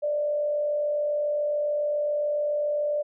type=tone with frequency modulation; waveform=sine; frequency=591 Hz; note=D5; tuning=11 cents sharp; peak=-23 dBFS; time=0.02-3.03 s; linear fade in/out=20 ms; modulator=47.2 Hz; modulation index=0.33; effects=none